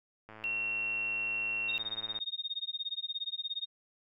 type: click train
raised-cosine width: 0.5 ms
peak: -34 dBFS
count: 208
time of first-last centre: 0.29-2.189 s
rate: 109 Hz
type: tone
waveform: sine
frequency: 2727 Hz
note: F7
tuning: 42 cents flat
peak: -31 dBFS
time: 0.44-1.78 s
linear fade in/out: 0 ms
type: tone with tremolo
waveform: sine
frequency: 3700 Hz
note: A#7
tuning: 14 cents flat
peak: -31 dBFS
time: 1.68-3.66 s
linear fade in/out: 20 ms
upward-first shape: sine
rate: 17 Hz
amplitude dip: 100%
effects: none